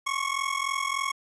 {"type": "ring-modulated tone", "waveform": "25% pulse", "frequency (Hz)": 1100, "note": "C#6", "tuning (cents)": -14, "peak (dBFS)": -20, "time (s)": [0.06, 1.12], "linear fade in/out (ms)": 10, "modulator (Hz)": 21.7, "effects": ["resampled to 24000 Hz", "9-bit"]}